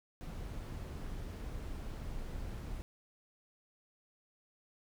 brown noise, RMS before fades -42 dBFS, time 0.21-2.82 s, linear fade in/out 0 ms, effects none

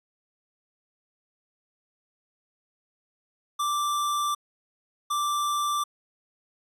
square tone bursts at uneven times, 1174.7 Hz, D6, in tune, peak -25 dBFS, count 2, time 3.59-4.35 / 5.1-5.84 s, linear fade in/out 10 ms, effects resampled to 32000 Hz

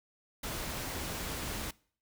pink noise, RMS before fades -38 dBFS, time 0.43-1.71 s, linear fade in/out 5 ms, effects noise-tail reverb RT60 0.5 s tail -23 dB re dry

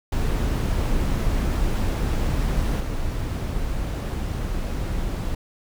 brown noise with level steps, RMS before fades -22 / -26 dBFS, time 0.12-5.35 s, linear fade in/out 5 ms, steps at 2.8 s, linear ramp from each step 5 ms, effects none

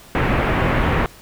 pink low-pass noise, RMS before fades -18 dBFS, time 0.15-1.06 s, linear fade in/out 0 ms, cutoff 2400 Hz, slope 24 dB/octave, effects pink hiss -44 dBFS RMS until 1.21 s

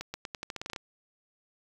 accelerating click train, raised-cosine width 0.2 ms, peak -19 dBFS, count 12, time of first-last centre 0.01-0.762 s, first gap 130 ms, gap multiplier 0.86, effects 8-bit

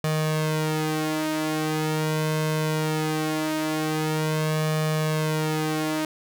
sawtooth tone with flanger, 155.56 Hz, D#3, in tune, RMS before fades -25 dBFS, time 0.04-6.05 s, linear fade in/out 2 ms, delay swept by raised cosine 1.7 to 4.5 ms, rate 0.21 Hz, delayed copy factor +0.8, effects none

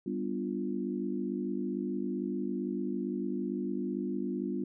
sine chord, G dominant seventh, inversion none, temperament equal, 196 / 246.9 / 293.7 / 349.2 Hz, G3 / B3 / D4 / F4, 0 / 0 / 0 / 0 cents, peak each -36 / -36 / -38 / -37 dBFS, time 0.06-4.64 s, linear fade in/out 5 ms, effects none

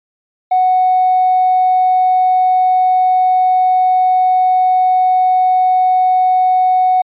triangle tone, 740 Hz, F#5, in tune, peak -5 dBFS, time 0.51-7.02 s, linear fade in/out 10 ms, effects tanh soft clip ceiling -6 dBFS + resampled to 8000 Hz

